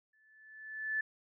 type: tone with exponential growth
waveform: sine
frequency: 1744 Hz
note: A6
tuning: 16 cents flat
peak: -29 dBFS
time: 0.13-1.01 s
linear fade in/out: 5 ms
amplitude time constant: 190 ms
effects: none